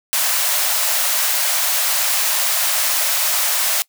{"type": "high-pass noise", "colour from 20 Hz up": "white", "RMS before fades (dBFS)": -18, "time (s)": [0.13, 3.82], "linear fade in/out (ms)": 0, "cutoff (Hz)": 550, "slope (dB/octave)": 96, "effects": ["noise-tail reverb RT60 0.1 s tail -22 dB re dry"]}